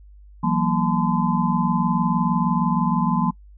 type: tone cluster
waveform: sine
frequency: 168.7 / 188.3 / 234.9 / 866 / 1023 Hz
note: E3 / F#3 / A#3 / A5 / C6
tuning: +40 / +31 / +13 / -28 / -39 cents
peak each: -23 / -23 / -23 / -28 / -25 dBFS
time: 0.43-3.31 s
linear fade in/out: 10 ms
effects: noise-tail reverb RT60 0.1 s tail -24 dB re dry + added 50 Hz sine -43 dBFS peak until 3.57 s